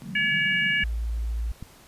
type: band-pass noise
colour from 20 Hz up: white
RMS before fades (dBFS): -37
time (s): 0.02-0.83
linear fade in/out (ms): 0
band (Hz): 150 to 210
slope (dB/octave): 48
type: harmonic tone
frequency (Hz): 568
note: C#5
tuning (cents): +42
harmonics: 3 / 4 / 5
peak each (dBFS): -24 / -25 / -28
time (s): 0.15-0.84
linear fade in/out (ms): 5
type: tone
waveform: sine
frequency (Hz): 56.7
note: A#1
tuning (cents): -47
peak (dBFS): -25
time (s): 0.83-1.52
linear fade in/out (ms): 5
type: click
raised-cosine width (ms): 5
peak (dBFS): -24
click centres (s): 1.626
effects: pink hiss -52 dBFS RMS until 1.87 s + resampled to 32000 Hz

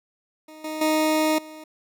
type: tone with level steps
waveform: 20% pulse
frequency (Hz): 311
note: D#4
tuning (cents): -1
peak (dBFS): -37 / -24 / -14 / -34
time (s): 0.48-1.64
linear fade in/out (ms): 5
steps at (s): 0.64 / 0.81 / 1.38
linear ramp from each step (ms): 5
effects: none

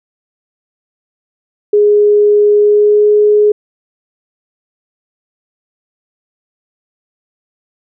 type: tone with pitch glide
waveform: sine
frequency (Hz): 415.3 to 418.9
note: G#4 to G#4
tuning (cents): 0 to +15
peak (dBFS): -5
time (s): 1.73-3.52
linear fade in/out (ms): 5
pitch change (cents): +15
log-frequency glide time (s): 2.57-3.1
effects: none

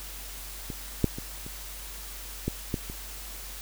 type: clicks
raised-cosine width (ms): 3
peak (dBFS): -22 / -8 / -22 / -27 / -14 / -14 / -25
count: 7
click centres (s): 0.702 / 1.043 / 1.185 / 1.465 / 2.48 / 2.742 / 2.899
effects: added 47 Hz sine -42 dBFS peak until 3.61 s + white hiss -42 dBFS RMS until 3.61 s

